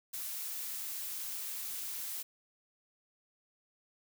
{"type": "noise", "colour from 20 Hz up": "blue", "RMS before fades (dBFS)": -40, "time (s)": [0.13, 2.23], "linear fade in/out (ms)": 10, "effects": []}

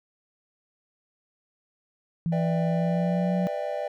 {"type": "tone with pitch glide", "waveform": "sine", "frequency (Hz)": [167.2, 180.24], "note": ["E3", "F#3"], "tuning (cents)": [25, -45], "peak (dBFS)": -23, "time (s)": [2.26, 3.47], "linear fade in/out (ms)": 0, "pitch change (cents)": 130, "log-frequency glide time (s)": [2.67, 3.35]}
{"type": "chord", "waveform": "triangle", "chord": "E minor seventh", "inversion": "second", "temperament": "just", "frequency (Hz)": [494.4, 593.3, 659.3, 791.1], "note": ["B4", "D5", "E5", "G5"], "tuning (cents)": [2, 18, 0, 16], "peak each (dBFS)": [-34, -28, -33, -34], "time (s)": [2.32, 3.88], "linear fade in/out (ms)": 5}
{"effects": []}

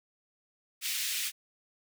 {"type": "high-pass noise", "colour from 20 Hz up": "pink", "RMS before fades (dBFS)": -33, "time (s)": [0.81, 1.32], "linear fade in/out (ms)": 50, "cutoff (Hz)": 2200, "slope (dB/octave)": 24, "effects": []}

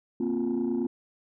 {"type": "chord", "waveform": "sine", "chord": "Bb suspended second", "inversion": "none", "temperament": "just", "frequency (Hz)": [233.1, 262.2, 349.6], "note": ["Bb3", "C4", "F4"], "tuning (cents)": [0, 4, 2], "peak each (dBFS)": -28, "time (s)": [0.2, 0.87], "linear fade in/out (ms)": 5, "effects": ["tanh soft clip ceiling -21 dBFS"]}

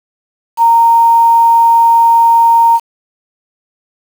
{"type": "tone with quantisation", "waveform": "sine", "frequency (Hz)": 925, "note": "A#5", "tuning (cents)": -14, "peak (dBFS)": -4, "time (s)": [0.57, 2.8], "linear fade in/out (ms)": 50, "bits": 5, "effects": []}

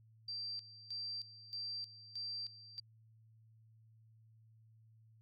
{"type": "tone with tremolo", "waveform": "sine", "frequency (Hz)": 4699, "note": "D8", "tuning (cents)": 0, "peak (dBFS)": -40, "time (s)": [0.28, 2.8], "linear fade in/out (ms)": 5, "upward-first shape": "square", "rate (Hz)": 1.6, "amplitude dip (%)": 80, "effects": ["added 111 Hz sine -62 dBFS peak until 5.21 s"]}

